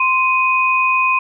sine tone pair together, 1043 / 2496 Hz, C6 / D#7, -6 / +5 cents, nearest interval octave + minor third, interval 1511 cents, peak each -15 dBFS, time 0-1.19 s, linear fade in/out 5 ms, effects none

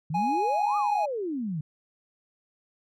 sine exponential two-way sweep, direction up then down, 145 to 1244.5 to 145 Hz, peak -28 dBFS, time 0.1-1.61 s, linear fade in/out 5 ms, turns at 0.77 s
triangle tone, 830.6 Hz, G#5, in tune, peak -22 dBFS, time 0.14-1.06 s, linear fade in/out 10 ms
effects none

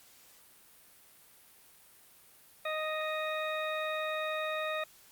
harmonic tone, 622.3 Hz, D#5, in tune, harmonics 1 / 2 / 3 / 4 / 6, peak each -35 / -38 / -40 / -41 / -43 dBFS, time 2.65-4.84 s, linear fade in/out 5 ms, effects white hiss -59 dBFS RMS until 5.11 s + Opus 48 kbps

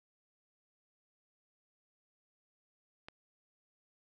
click, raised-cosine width 0.3 ms, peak -30 dBFS, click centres 3.085 s, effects none

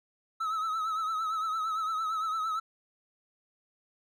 triangle tone with vibrato, 1294 Hz, E6, 32 cents flat, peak -27 dBFS, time 0.4-2.6 s, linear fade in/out 10 ms, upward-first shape triangle, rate 8.8 Hz, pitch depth 67 cents each way, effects none

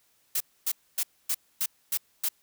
blue noise bursts, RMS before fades -27 dBFS, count 7, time 0.35-2.288 s, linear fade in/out 5 ms, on 54 ms, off 260 ms, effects white hiss -67 dBFS RMS until 2.42 s

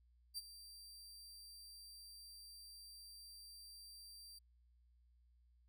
sawtooth tone with ADSR envelope, 4699 Hz, D8, in tune, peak -38 dBFS, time 0.34-4.39 s, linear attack 37 ms, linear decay 29 ms, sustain -14 dB, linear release 9 ms, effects added 60 Hz sine -68 dBFS peak until 5.68 s

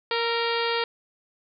harmonic tone with a mistuned harmonic, 466.2 Hz, A#4, in tune, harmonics 1 / 2 / 3 / 4 / 5 / 6 / 7 / 8 / 9 / 10, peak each -27 / -30 / -32 / -33 / -34 / -35 / -35 / -36 / -37 / -37 dBFS, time 0.11-0.84 s, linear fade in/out 2 ms, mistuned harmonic 3, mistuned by -34 cents, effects none

